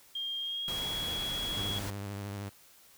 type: tone with pitch glide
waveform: sine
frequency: 3213 to 3334 Hz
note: G7 to G#7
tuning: +42 to +6 cents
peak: -33 dBFS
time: 0.15-1.79 s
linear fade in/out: 5 ms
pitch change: +64 cents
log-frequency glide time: 0.38-0.88 s
type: noise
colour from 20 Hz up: pink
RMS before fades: -40 dBFS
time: 0.68-1.9 s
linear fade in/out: 0 ms
type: tone with vibrato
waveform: sawtooth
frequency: 100.5 Hz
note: G2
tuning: 44 cents sharp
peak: -33 dBFS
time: 1.56-2.5 s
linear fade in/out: 20 ms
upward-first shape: sine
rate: 13 Hz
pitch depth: 43 cents each way
effects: white hiss -59 dBFS RMS until 2.97 s